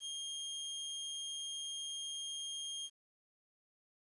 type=tone; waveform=sawtooth; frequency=3224 Hz; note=G7; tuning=48 cents sharp; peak=-37 dBFS; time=0-2.9 s; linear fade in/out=50 ms; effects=resampled to 24000 Hz + 11-bit